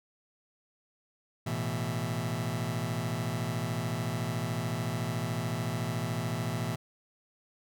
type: chord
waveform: sawtooth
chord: A suspended second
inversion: none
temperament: just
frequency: 110 / 123.75 / 165 Hz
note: A2 / B2 / E3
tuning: 0 / +4 / +2 cents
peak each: -31 / -30 / -31 dBFS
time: 1.46-6.76 s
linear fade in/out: 10 ms
effects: none